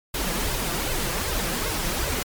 pink noise with flanger, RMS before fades -26 dBFS, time 0.14-2.23 s, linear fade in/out 5 ms, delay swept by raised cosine 1.9 to 6 ms, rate 2.6 Hz, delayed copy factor +0.8, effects MP3 96 kbps

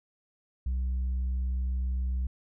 sine tone, 63.4 Hz, B1, 46 cents sharp, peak -24 dBFS, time 0.66-2.27 s, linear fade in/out 5 ms, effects tanh soft clip ceiling -26 dBFS

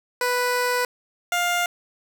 15% pulse tone pair in turn, 493.9 / 703.3 Hz, B4 / F5, 0 / +12 cents, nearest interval tritone, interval 612 cents, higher second, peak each -14 dBFS, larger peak neither, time 0.21-0.85 / 1.32-1.66 s, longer first, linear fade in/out 2 ms, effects none

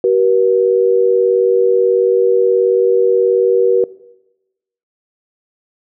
sine tone pair together, 380.9 / 479.4 Hz, G4 / A#4, -50 / +48 cents, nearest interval major third, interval 398 cents, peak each -12 dBFS, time 0.04-3.84 s, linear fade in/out 2 ms, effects noise-tail reverb RT60 1.0 s tail -20 dB re dry

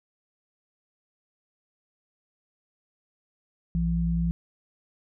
sine tone pair together, 59.68 / 168.8 Hz, A#1 / E3, +41 / +41 cents, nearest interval octave + tritone, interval 1800 cents, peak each -27 / -24 dBFS, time 3.75-4.31 s, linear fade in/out 0 ms, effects none

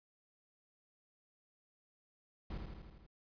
brown noise with echo, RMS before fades -42 dBFS, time 2.5-2.58 s, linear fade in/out 5 ms, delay 81 ms, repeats 6, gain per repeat -3 dB, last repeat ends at 3.066 s, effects resampled to 11025 Hz

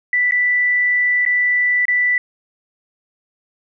sine tone with dropouts, 1975.5 Hz, B6, in tune, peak -13 dBFS, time 0.13-2.18 s, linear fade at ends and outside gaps 2 ms, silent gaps 0.311-0.321 / 1.252-1.262 / 1.854-1.882 s, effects none

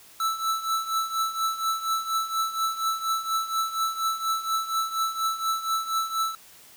square tone with tremolo, 1318.5 Hz, E6, in tune, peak -22 dBFS, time 0.2-6.35 s, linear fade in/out 2 ms, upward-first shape triangle, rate 4.2 Hz, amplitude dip 80%, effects white hiss -51 dBFS RMS until 6.76 s

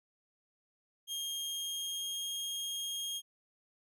sawtooth tone with pitch glide, 3226 to 3245 Hz, G7 to G#7, +49 to -41 cents, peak -33 dBFS, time 1.07-3.22 s, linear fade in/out 50 ms, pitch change +10 cents, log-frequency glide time 1.42-2.3 s, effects none

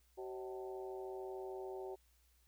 harmonic tone with a mistuned harmonic, 126.8 Hz, B2, 46 cents sharp, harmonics 3 / 4 / 5 / 6 / 7, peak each -44 / -53 / -54 / -53 / -56 dBFS, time 0.17-1.96 s, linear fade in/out 20 ms, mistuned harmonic 4, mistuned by +110 cents, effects added 60 Hz sine -70 dBFS peak until 2.47 s + white hiss -75 dBFS RMS until 2.47 s

